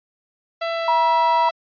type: tone with pitch glide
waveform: sawtooth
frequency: 667 to 661.6 Hz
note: E5 to E5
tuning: +20 to +6 cents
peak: -18 dBFS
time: 0.61-1.51 s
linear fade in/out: 10 ms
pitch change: -14 cents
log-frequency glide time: 0.73-0.91 s
type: tone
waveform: sine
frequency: 959 Hz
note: A#5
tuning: 49 cents sharp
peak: -15 dBFS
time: 0.88-1.49 s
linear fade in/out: 2 ms
effects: resampled to 11025 Hz